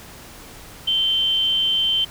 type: tone with amplitude modulation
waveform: sine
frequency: 3103 Hz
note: G7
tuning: 18 cents flat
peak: -15 dBFS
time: 0.87-2.05 s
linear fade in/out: 10 ms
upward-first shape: sine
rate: 291 Hz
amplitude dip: 35%
effects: pink hiss -41 dBFS RMS until 2.1 s